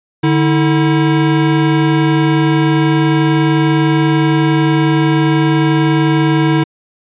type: tone pair together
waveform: square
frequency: 148.4 / 322.4 Hz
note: D3 / E4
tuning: +18 / -38 cents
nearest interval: octave + minor second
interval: 1344 cents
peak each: -13 dBFS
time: 0.23-6.64 s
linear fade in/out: 10 ms
effects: resampled to 8000 Hz